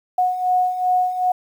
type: beating tone pair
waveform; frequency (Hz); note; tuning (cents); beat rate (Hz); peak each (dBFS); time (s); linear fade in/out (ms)
sine; 729 / 731.6; F#5 / F#5; -26 / -20; 2.6; -23 / -17; 0.18-1.32; 5
effects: 8-bit